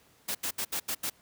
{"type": "noise bursts at uneven times", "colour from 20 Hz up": "white", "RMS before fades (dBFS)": -32, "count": 6, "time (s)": [[0.28, 0.35], [0.43, 0.51], [0.58, 0.65], [0.72, 0.8], [0.88, 0.95], [1.03, 1.1]], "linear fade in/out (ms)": 10, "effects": ["pink hiss -62 dBFS RMS until 1.21 s", "high-pass 80 Hz 12 dB/octave"]}